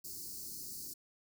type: band-stop noise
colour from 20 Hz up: white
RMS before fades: -45 dBFS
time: 0.04-0.94 s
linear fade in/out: 10 ms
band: 410 to 4300 Hz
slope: 96 dB/octave
effects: none